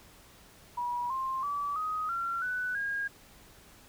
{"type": "tone with pitch steps", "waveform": "sine", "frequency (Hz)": [968, 1055.6, 1151.2, 1255.3, 1369, 1492.9, 1628], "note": ["B5", "C6", "D6", "D#6", "F6", "F#6", "G#6"], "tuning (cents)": [-35, 15, -35, 15, -35, 15, -35], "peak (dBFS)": -30, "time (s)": [0.77, 3.08], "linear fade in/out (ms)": 10, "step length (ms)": 330, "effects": ["pink hiss -56 dBFS RMS until 3.88 s"]}